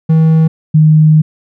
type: tone pair in turn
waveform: triangle / sine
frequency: 160 / 155.09 Hz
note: D#3 / D#3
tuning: +49 / -5 cents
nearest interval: minor second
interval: 54 cents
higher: first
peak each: -3 dBFS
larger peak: neither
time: 0.09-0.48 / 0.74-1.22 s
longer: second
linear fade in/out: 10 ms
effects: none